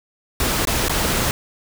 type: noise with dropouts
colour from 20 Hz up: pink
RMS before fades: -20 dBFS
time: 0.4-1.31 s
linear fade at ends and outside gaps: 1 ms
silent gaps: 0.652-0.672 / 0.884-0.895 s
effects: none